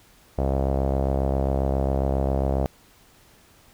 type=tone with low-pass filter; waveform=sawtooth; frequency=67.4 Hz; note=C#2; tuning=48 cents flat; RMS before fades=-23 dBFS; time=0.38-2.66 s; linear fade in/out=0 ms; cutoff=640 Hz; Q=3.3; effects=pink hiss -55 dBFS RMS until 3.73 s